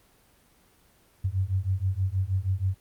sine beating tone pair, 91.9 / 98.2 Hz, F#2 / G2, -11 / +4 cents, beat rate 6.3 Hz, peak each -27 dBFS, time 1.24-2.75 s, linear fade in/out 10 ms, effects pink hiss -61 dBFS RMS until 2.8 s + Opus 24 kbps

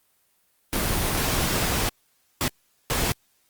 pink noise bursts at uneven times, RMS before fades -24 dBFS, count 3, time 0.73-1.89 / 2.41-2.48 / 2.9-3.12 s, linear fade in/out 0 ms, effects white hiss -66 dBFS RMS until 3.49 s + Opus 24 kbps

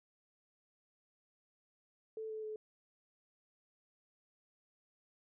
sine tone with pitch steps, 440 / 435.4 / 430.9 Hz, A4 / A4 / A4, 0 / -18 / -36 cents, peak -40 dBFS, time 2.17-2.56 s, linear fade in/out 2 ms, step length 130 ms, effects none

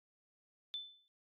sine tone with exponential decay, 3520 Hz, A7, in tune, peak -36 dBFS, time 0.74-1.08 s, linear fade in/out 0 ms, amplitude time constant 73 ms, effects noise-tail reverb RT60 0.1 s tail -26 dB re dry + AAC 32 kbps

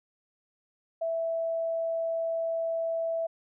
sine tone, 659.3 Hz, E5, in tune, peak -27 dBFS, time 1.01-3.27 s, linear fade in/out 10 ms, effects none

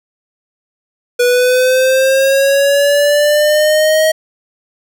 square linear sweep, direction up, 486.5 to 634 Hz, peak -9 dBFS, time 1.19-4.12 s, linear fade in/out 10 ms, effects none

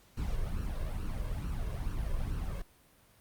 brown noise with flanger, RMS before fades -34 dBFS, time 0.17-2.62 s, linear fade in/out 5 ms, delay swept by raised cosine 0.69 to 1.89 ms, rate 2.3 Hz, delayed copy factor +0.65, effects pink hiss -63 dBFS RMS until 3.2 s + Opus 48 kbps

